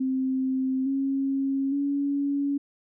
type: tone with pitch steps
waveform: sine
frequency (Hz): 262 / 271.9 / 282.1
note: C4 / C#4 / C#4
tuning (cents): +2 / -33 / +30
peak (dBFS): -23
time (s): 0-2.58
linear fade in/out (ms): 10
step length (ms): 860
effects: none